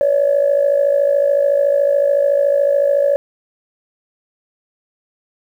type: tone with amplitude modulation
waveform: sine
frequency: 567 Hz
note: C#5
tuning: 39 cents sharp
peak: -7 dBFS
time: 0.01-3.16 s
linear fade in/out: 0 ms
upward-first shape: sine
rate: 53.8 Hz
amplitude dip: 75%
effects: tanh soft clip ceiling -5 dBFS + 8-bit